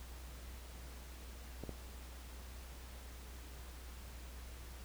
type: clicks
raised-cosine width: 2 ms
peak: -30 dBFS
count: 2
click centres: 1.637 / 1.693 s
effects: added 61 Hz sine -49 dBFS peak until 4.84 s + pink hiss -56 dBFS RMS until 4.84 s